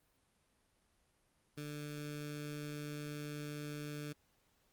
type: tone with notch filter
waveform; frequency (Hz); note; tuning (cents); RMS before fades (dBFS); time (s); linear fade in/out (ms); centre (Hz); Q
15% pulse; 147.9; D3; +13; -44; 1.57-4.13; 10; 770; 0.81
effects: pink hiss -75 dBFS RMS until 4.72 s + Opus 32 kbps